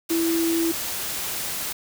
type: tone in noise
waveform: sine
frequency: 331.4 Hz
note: E4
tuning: 9 cents sharp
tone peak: -20 dBFS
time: 0.1-0.72 s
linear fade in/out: 10 ms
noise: white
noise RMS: -29 dBFS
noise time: 0.09-1.73 s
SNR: +6 dB
effects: none